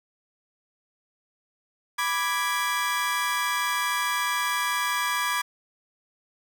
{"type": "chord", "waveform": "30% pulse", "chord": "G# diminished", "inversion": "first", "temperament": "equal", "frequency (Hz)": [987.8, 1174.7, 1661.2], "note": ["B5", "D6", "G#6"], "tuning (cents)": [0, 0, 0], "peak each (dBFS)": -26, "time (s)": [1.98, 5.42], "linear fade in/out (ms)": 10, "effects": []}